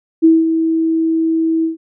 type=tone with ADSR envelope; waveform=sine; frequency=324.6 Hz; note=E4; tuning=27 cents flat; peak=-4 dBFS; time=0.22-1.77 s; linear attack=26 ms; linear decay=200 ms; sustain=-8 dB; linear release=130 ms; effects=none